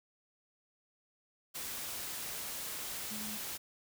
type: tone in noise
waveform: sine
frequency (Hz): 213.3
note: G#3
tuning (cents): +46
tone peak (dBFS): -44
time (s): 3.1-3.38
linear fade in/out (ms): 20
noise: white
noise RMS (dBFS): -41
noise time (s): 1.54-3.58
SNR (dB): -6
effects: none